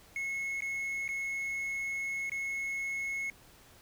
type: tone with dropouts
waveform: triangle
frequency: 2181 Hz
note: C#7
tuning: 29 cents flat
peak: -31 dBFS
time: 0.16-3.3 s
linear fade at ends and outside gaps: 1 ms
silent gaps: 0.606-0.621 / 1.079-1.089 / 2.296-2.318 s
effects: pink hiss -58 dBFS RMS until 3.81 s